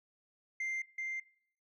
sine tone with echo, 2093 Hz, C7, in tune, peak -31 dBFS, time 0.6-0.82 s, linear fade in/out 5 ms, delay 380 ms, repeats 1, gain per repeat -3 dB, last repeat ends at 1.2 s, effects noise-tail reverb RT60 0.6 s tail -24 dB re dry + tanh soft clip ceiling -33 dBFS

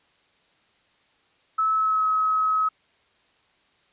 sine tone with pitch glide, 1300 to 1279.1 Hz, E6 to D#6, -24 to +47 cents, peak -19 dBFS, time 1.58-2.69 s, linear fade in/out 10 ms, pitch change -29 cents, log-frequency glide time 1.74-2.06 s, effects white hiss -63 dBFS RMS until 3.92 s + resampled to 8000 Hz

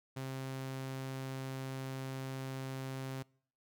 sawtooth tone, 132.8 Hz, C3, 26 cents sharp, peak -35 dBFS, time 0.16-3.23 s, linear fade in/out 10 ms, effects noise-tail reverb RT60 0.6 s tail -26 dB re dry

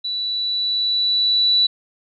sine tone with level ramp, 3951 Hz, B7, in tune, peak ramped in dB -22 to -12 dBFS, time 0.04-1.67 s, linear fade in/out 10 ms, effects none

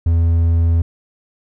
triangle tone, 83.5 Hz, E2, 23 cents sharp, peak -9 dBFS, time 0.06-0.82 s, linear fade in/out 5 ms, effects none

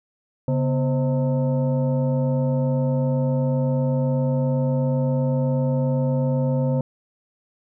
sine tone with frequency modulation, 138.59 Hz, C#3, in tune, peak -18 dBFS, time 0.48-6.81 s, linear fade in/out 2 ms, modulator 385 Hz, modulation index 0.97, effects none

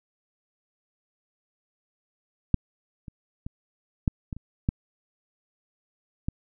clicks, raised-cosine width 5 ms, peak -6 / -27 / -22 / -9 / -20 / -27 / -10 / -15 dBFS, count 8, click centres 2.543 / 3.082 / 3.465 / 4.078 / 4.328 / 4.366 / 4.689 / 6.285 s, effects none

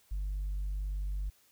sine tone, 49 Hz, G1, in tune, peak -30 dBFS, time 0.11-1.3 s, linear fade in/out 10 ms, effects tanh soft clip ceiling -30 dBFS + white hiss -66 dBFS RMS until 1.51 s

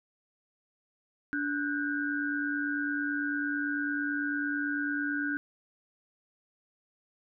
sine tone cluster, 290.1 / 1475 / 1584 Hz, D4 / F#6 / G6, -21 / -6 / +18 cents, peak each -32 / -33 / -35 dBFS, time 1.33-5.37 s, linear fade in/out 0 ms, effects none

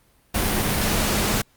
sine tone in noise, 210 Hz, G#3, 19 cents sharp, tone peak -30 dBFS, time 0.34-1.42 s, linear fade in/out 10 ms, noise pink, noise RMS -22 dBFS, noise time 0.34-1.42 s, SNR -11 dB, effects pink hiss -60 dBFS RMS until 1.56 s + Opus 32 kbps

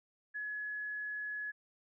sine tone, 1694 Hz, G#6, 34 cents sharp, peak -37 dBFS, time 0.34-1.52 s, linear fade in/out 20 ms, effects none

